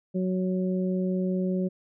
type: harmonic tone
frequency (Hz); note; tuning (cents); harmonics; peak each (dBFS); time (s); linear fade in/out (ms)
185; F#3; 0; 1 / 2 / 3; -25 / -31 / -35; 0.14-1.69; 20
effects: none